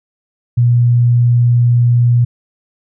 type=tone; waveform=sine; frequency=120.5 Hz; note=B2; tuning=42 cents flat; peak=-7 dBFS; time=0.57-2.25 s; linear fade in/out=10 ms; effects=none